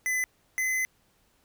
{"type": "tone pair in turn", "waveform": "square", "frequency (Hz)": [2014, 2036], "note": ["B6", "C7"], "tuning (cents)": [33, -48], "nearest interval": "unison", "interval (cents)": 19, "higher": "second", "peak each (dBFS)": -26, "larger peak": "neither", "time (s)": [[0.06, 0.24], [0.58, 0.85]], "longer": "second", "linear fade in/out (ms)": 0, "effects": ["pink hiss -67 dBFS RMS until 1.44 s"]}